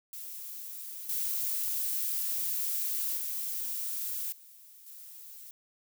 violet noise with level steps, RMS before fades -42 / -32 / -35 / -54 / -48 dBFS, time 0.13-5.51 s, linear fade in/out 2 ms, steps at 1.09 / 3.17 / 4.32 / 4.86 s, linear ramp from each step 5 ms, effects none

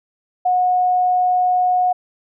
sine tone, 728 Hz, F#5, 28 cents flat, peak -13 dBFS, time 0.45-1.93 s, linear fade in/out 10 ms, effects none

